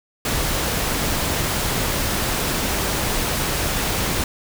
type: noise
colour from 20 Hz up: pink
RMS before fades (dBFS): -22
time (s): 0.25-4.24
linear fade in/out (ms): 2
effects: none